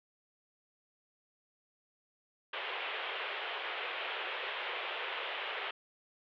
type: band-pass noise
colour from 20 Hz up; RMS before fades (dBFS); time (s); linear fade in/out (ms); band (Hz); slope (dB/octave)
white; -39; 2.53-5.71; 5; 390 to 3300; 48
effects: none